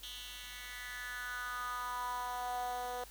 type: tone with high-pass filter sweep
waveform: 10% pulse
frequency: 246.9 Hz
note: B3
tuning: in tune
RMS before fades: -41 dBFS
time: 0.03-3.04 s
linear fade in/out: 2 ms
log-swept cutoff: 3100 to 570 Hz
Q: 4.6
effects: added 50 Hz sine -56 dBFS peak until 3.1 s + white hiss -56 dBFS RMS until 3.1 s